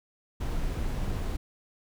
brown noise, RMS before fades -30 dBFS, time 0.4-1.37 s, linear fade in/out 10 ms, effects none

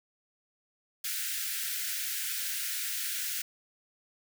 white high-pass noise, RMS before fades -34 dBFS, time 1.04-3.42 s, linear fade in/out 5 ms, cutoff 1400 Hz, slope 96 dB/octave, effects none

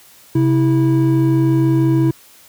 triangle tone pair together, 133.4 / 326.2 Hz, C3 / E4, +34 / -18 cents, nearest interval octave + minor third, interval 1548 cents, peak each -12 dBFS, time 0.35-2.11 s, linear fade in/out 5 ms, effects white hiss -46 dBFS RMS until 2.48 s + high-pass 60 Hz 12 dB/octave

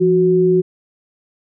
sine tone pair together, 171.22 / 368.3 Hz, F3 / F#4, -34 / -8 cents, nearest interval octave + minor second, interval 1326 cents, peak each -17 / -11 dBFS, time 0-0.62 s, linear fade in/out 20 ms, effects none

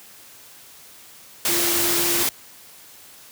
sine tone in noise, 343.7 Hz, F4, 28 cents flat, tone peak -27 dBFS, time 1.49-2.23 s, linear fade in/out 2 ms, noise white, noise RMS -21 dBFS, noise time 1.45-2.29 s, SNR -9 dB, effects white hiss -46 dBFS RMS until 3.31 s + high-pass 60 Hz 12 dB/octave

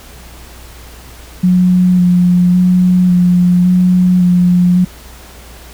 sine tone with vibrato, 179.7 Hz, F3, 50 cents sharp, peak -6 dBFS, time 1.43-4.85 s, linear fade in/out 10 ms, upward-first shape square, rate 0.9 Hz, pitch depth 16 cents each way, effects added 60 Hz sine -35 dBFS peak until 5.73 s + pink hiss -37 dBFS RMS until 5.73 s

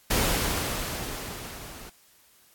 pink noise with level ramp, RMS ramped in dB -23 to -44 dBFS, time 0.1-1.9 s, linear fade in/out 10 ms, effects white hiss -59 dBFS RMS until 2.54 s + AAC 64 kbps

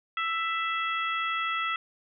harmonic tone, 662 Hz, E5, 7 cents sharp, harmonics 2 / 3 / 4 / 5, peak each -29 / -33 / -35 / -37 dBFS, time 0.17-1.76 s, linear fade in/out 2 ms, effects none

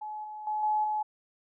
sine tone with level steps, 852 Hz, G#5, 44 cents sharp, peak -35 / -38 / -28 / -24 / -27 dBFS, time 0.01-1.03 s, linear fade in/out 10 ms, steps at 0.24 / 0.47 / 0.63 / 0.84 s, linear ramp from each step 2 ms, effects none

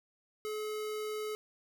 square tone, 427.5 Hz, A4, 50 cents flat, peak -36 dBFS, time 0.45-1.35 s, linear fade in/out 0 ms, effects none

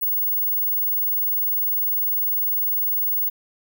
sine tone, 15640 Hz, B9, 18 cents flat, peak -19 dBFS, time 0.01-3.3 s, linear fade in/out 20 ms, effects none

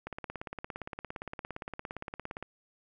click train, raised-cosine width 0.5 ms, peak -23 dBFS, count 42, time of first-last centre 0.07-2.426 s, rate 17.4 Hz, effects none

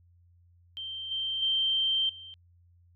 sine tone with level steps, 3136 Hz, G7, in tune, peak -35 / -29 / -24 / -43 dBFS, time 0.77-2.34 s, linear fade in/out 0 ms, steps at 1.11 / 1.42 / 2.09 s, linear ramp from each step 5 ms, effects added 87 Hz sine -58 dBFS peak until 2.95 s

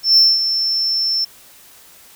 sine tone with ADSR envelope, 5360 Hz, E8, 28 cents sharp, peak -4 dBFS, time 0.03-1.25 s, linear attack 140 ms, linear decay 210 ms, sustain -11 dB, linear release 10 ms, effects tanh soft clip ceiling -6 dBFS + white hiss -45 dBFS RMS until 2.15 s

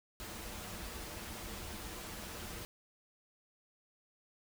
pink noise with comb filter, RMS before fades -45 dBFS, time 0.2-2.65 s, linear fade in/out 0 ms, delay 7.4 ms, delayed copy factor -0.5, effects none

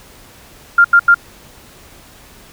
sine tone bursts, 1396.9 Hz, F6, in tune, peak -4 dBFS, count 3, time 0.78-1.145 s, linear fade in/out 5 ms, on 65 ms, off 85 ms, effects pink hiss -42 dBFS RMS until 2.52 s

